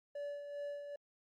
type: tone with tremolo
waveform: triangle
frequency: 576 Hz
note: D5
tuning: 34 cents flat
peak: -37 dBFS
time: 0.15-0.96 s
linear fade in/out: 5 ms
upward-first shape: sine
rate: 2.5 Hz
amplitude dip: 50%
effects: Opus 48 kbps